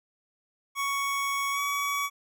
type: tone with pitch glide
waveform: 25% pulse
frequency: 1114 to 1132.8 Hz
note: C#6 to C#6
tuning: +8 to +37 cents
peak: -23 dBFS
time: 0.75-2.1 s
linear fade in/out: 50 ms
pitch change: +29 cents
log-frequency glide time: 1.52-1.6 s
effects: none